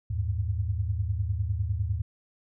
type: tone cluster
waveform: sine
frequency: 76.7 / 96.6 / 106.5 Hz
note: D#2 / G2 / G#2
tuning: -24 / -25 / +44 cents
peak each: -30 dBFS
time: 0.1-2.02 s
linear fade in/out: 10 ms
effects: none